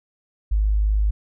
sine tone, 51.91 Hz, G#1, in tune, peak -16 dBFS, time 0.51-1.11 s, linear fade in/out 10 ms, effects none

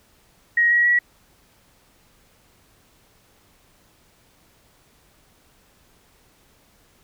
sine tone with pitch steps, 1888 / 1908.8 / 1929.9 Hz, A#6 / A#6 / B6, +22 / +41 / -40 cents, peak -14 dBFS, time 0.57-0.99 s, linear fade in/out 5 ms, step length 140 ms, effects pink hiss -58 dBFS RMS until 7.03 s

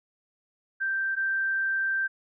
sine tone pair in turn, 1568 / 1568 Hz, G6 / G6, 0 / 0 cents, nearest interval unison, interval 0 cents, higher neither, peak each -25 / -24 dBFS, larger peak second, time 0.8-1.16 / 1.16-2.08 s, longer second, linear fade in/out 20 ms, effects none

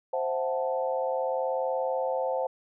sine chord, F# half-diminished seventh, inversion second, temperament equal, 523.3 / 659.3 / 740 / 880 Hz, C5 / E5 / F#5 / A5, 0 / 0 / 0 / 0 cents, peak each -28 / -34 / -34 / -34 dBFS, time 0.13-2.47 s, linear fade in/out 5 ms, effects none

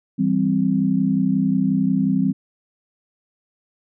sine chord, C major, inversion first, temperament equal, 164.81 / 196 / 261.6 Hz, E3 / G3 / C4, 0 / 0 / 0 cents, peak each -23 / -19 / -20 dBFS, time 0.18-2.33 s, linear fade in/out 20 ms, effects none

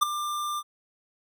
square tone with ADSR envelope, 1191 Hz, D6, 24 cents sharp, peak -16 dBFS, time 0.01-0.63 s, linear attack 17 ms, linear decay 11 ms, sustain -13 dB, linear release 48 ms, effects none

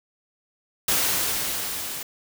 white noise with level ramp, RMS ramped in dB -21 to -33 dBFS, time 0.88-2.03 s, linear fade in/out 5 ms, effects none

